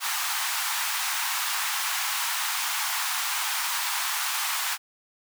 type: high-pass noise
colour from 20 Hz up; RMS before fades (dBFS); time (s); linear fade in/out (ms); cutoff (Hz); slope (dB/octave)
pink; -28; 0-4.78; 50; 840; 48
effects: none